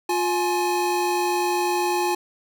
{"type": "tone pair together", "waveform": "square", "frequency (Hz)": [354, 842], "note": ["F4", "G#5"], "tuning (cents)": [23, 24], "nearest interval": "octave + minor third", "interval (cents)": 1501, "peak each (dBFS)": -24, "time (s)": [0.09, 2.15], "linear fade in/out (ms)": 5, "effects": []}